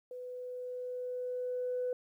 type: tone with level ramp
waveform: sine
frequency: 499 Hz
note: B4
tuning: 18 cents sharp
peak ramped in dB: -41 to -30 dBFS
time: 0.11-1.93 s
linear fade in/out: 2 ms
effects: tanh soft clip ceiling -27 dBFS + 12-bit